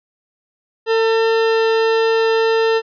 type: tone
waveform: 40% pulse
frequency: 449.8 Hz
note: A4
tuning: 38 cents sharp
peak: -12 dBFS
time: 0.86-2.82 s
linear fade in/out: 50 ms
effects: resampled to 11025 Hz